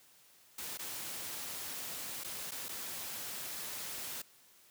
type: noise with dropouts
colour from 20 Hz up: white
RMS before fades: -42 dBFS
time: 0.58-4.22 s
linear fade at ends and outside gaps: 5 ms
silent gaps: 0.775-0.791 / 2.237-2.244 / 2.51-2.517 / 2.685-2.69 s
effects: white hiss -63 dBFS RMS until 4.7 s + high-pass 80 Hz 12 dB/octave